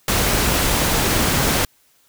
pink noise, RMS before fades -18 dBFS, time 0.08-1.65 s, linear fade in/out 2 ms, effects white hiss -58 dBFS RMS until 2.08 s

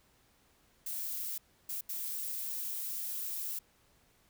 violet noise bursts at uneven times, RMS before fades -38 dBFS, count 3, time 0.86-1.38 / 1.69-1.81 / 1.89-3.59 s, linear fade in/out 5 ms, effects pink hiss -68 dBFS RMS until 4.29 s

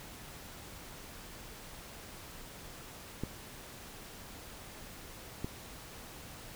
clicks, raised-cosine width 3 ms, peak -22 dBFS, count 2, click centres 3.236 / 5.445 s, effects pink hiss -49 dBFS RMS until 6.55 s

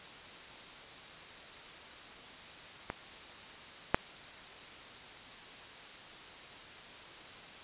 clicks, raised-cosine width 0.5 ms, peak -20 / -8 dBFS, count 2, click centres 2.901 / 3.945 s, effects white hiss -49 dBFS RMS until 7.63 s + resampled to 8000 Hz

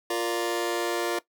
sawtooth chord, Bb major, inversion second, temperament just, 349.6 / 466.2 / 582.7 Hz, F4 / Bb4 / D5, +2 / 0 / -14 cents, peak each -24 / -27 / -29 dBFS, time 0.1-1.19 s, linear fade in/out 5 ms, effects noise-tail reverb RT60 0.1 s tail -17 dB re dry

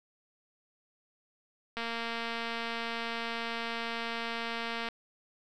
click train, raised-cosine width 0.3 ms, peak -20 dBFS, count 721, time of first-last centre 1.77-4.887 s, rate 231 Hz, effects none

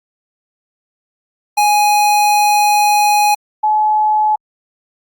square / sine tone pair in turn, 832 / 854.4 Hz, G#5 / G#5, +3 / +49 cents, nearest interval unison, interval 46 cents, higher second, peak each -10 dBFS, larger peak neither, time 1.57-3.35 / 3.63-4.36 s, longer first, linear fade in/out 10 ms, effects Opus 48 kbps

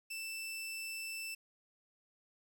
sawtooth tone, 2657 Hz, E7, 13 cents sharp, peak -37 dBFS, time 0.1-1.35 s, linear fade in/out 10 ms, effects 11-bit

